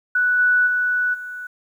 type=tone with level steps; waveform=sine; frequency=1480 Hz; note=F#6; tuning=in tune; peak=-15 / -13 / -17 / -29 dBFS; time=0.15-1.47 s; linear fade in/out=5 ms; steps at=0.38 / 0.66 / 1.13 s; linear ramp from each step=20 ms; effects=9-bit